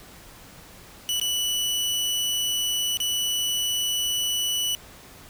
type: tone with dropouts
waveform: sawtooth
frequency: 2960 Hz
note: F#7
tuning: in tune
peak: -20 dBFS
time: 1.09-4.75 s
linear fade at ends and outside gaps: 0 ms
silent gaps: 1.198-1.214 / 2.971-3.002 s
effects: pink hiss -47 dBFS RMS until 5.29 s